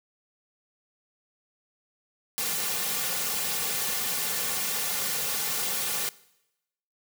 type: noise with comb filter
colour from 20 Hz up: white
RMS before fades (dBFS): -29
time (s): 2.38-6.09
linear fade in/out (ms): 0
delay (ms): 3.1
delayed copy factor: -0.75
effects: noise-tail reverb RT60 0.9 s tail -21 dB re dry + high-pass 150 Hz 12 dB/octave